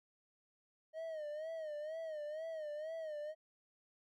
triangle tone with vibrato, 622.3 Hz, D#5, in tune, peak -39 dBFS, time 0.93-3.35 s, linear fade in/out 50 ms, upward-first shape sine, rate 2.1 Hz, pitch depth 91 cents each way, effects none

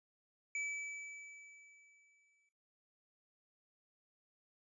square tone with exponential decay, 2302 Hz, D7, 35 cents flat, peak -37 dBFS, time 0.55-2.49 s, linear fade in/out 2 ms, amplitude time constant 420 ms, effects noise-tail reverb RT60 0.7 s tail -18 dB re dry + resampled to 22050 Hz

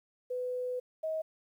sine tone pair in turn, 500 / 634.4 Hz, B4 / D#5, +21 / +33 cents, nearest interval major third, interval 412 cents, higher second, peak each -32 / -31 dBFS, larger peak second, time 0.3-0.8 / 1.03-1.22 s, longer first, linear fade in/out 10 ms, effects 11-bit

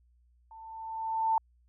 sine tone with level ramp, 892 Hz, A5, 23 cents sharp, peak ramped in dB -47 to -22 dBFS, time 0.51-1.38 s, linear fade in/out 2 ms, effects added 60 Hz sine -62 dBFS peak until 1.68 s

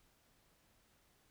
silence, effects pink hiss -72 dBFS RMS until 1.3 s

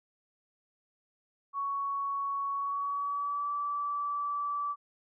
sine tone with pitch glide, 1115 to 1157.7 Hz, C#6 to D6, +10 to -25 cents, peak -30 dBFS, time 1.53-4.76 s, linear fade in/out 50 ms, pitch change +65 cents, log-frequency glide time 2.53-3.51 s, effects none

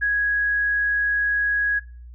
sine tone, 1661.2 Hz, G#6, in tune, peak -18 dBFS, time 0.01-1.8 s, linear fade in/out 20 ms, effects noise-tail reverb RT60 0.4 s tail -21 dB re dry + added 60 Hz sine -38 dBFS peak until 2.14 s

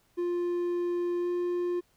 triangle tone with pitch glide, 350.3 to 352.7 Hz, F4 to F4, +5 to +17 cents, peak -25 dBFS, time 0.17-1.81 s, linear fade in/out 20 ms, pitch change +12 cents, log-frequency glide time 1.2-1.28 s, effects pink hiss -68 dBFS RMS until 1.96 s

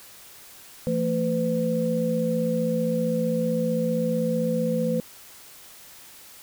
sine tone cluster, 170 / 225.5 / 505 Hz, F3 / A3 / B4, -46 / +43 / +39 cents, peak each -27 / -26 / -25 dBFS, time 0.87-5 s, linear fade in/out 0 ms, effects white hiss -47 dBFS RMS until 6.42 s

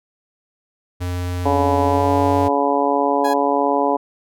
square tone with pitch glide, 89.2 to 94.39 Hz, F2 to F#2, +37 to +35 cents, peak -22 dBFS, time 1-2.49 s, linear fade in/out 20 ms, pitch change +98 cents, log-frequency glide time 1.83-2.16 s
harmonic tone, 141.5 Hz, C#3, 36 cents sharp, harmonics 2 / 3 / 4 / 5 / 6 / 7, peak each -22 / -22 / -22 / -22 / -22 / -22 dBFS, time 1.45-3.97 s, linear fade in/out 10 ms
30% pulse tone, 830.6 Hz, G#5, in tune, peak -21 dBFS, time 3.24-3.34 s, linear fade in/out 10 ms
effects none

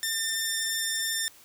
10% pulse tone, 1797 Hz, A6, 36 cents sharp, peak -18 dBFS, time 0.03-1.28 s, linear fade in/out 0 ms, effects white hiss -54 dBFS RMS until 1.44 s

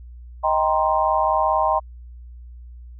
sine chord, C minor seventh, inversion first, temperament just, 627.9 / 784.9 / 941.9 / 1046.5 Hz, Eb5 / G5 / Bb5 / C6, +16 / +2 / +18 / 0 cents, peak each -22 dBFS, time 0.43-1.8 s, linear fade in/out 20 ms, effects added 60 Hz sine -37 dBFS peak until 2.99 s

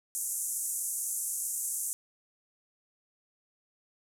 white band-pass noise, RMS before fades -34 dBFS, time 0.15-1.93 s, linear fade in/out 0 ms, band 6700 to 12000 Hz, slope 48 dB/octave, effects none

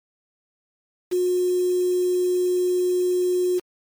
sine tone with quantisation, 361.4 Hz, F#4, 41 cents flat, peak -18 dBFS, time 1.11-3.6 s, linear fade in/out 20 ms, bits 6, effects MP3 96 kbps

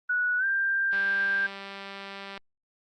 sine tone with pitch glide, 1470 to 1584.6 Hz, F#6 to G6, -12 to +18 cents, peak -23 dBFS, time 0.09-1.47 s, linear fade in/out 10 ms, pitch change +130 cents, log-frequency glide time 0.38-0.45 s
click train, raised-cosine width 0.3 ms, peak -24 dBFS, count 286, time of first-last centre 0.93-2.377 s, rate 197 Hz
effects Opus 32 kbps

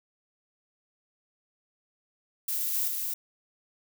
violet noise with echo, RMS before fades -30 dBFS, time 2.48-2.88 s, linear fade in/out 5 ms, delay 260 ms, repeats 1, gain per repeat -2 dB, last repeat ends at 3.14 s, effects none

